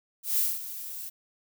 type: noise with ADSR envelope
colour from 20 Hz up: violet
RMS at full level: -24 dBFS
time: 0.23-1.1 s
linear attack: 150 ms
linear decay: 210 ms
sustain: -14 dB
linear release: 18 ms
effects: none